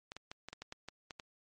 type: clicks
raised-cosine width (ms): 0.2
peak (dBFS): -27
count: 10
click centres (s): 0.119 / 0.166 / 0.315 / 0.486 / 0.53 / 0.62 / 0.724 / 0.886 / 1.108 / 1.198
effects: MP3 48 kbps